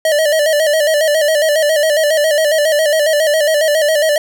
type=tone with vibrato; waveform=square; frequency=611 Hz; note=D#5; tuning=32 cents flat; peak=-11 dBFS; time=0.05-4.18 s; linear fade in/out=2 ms; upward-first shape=square; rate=7.3 Hz; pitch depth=69 cents each way; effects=none